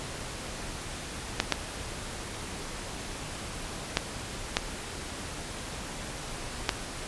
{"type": "clicks", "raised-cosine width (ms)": 0.2, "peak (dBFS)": -5, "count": 5, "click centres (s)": [1.401, 1.523, 3.971, 4.569, 6.692], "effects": ["pink hiss -38 dBFS RMS until 7.07 s", "resampled to 24000 Hz"]}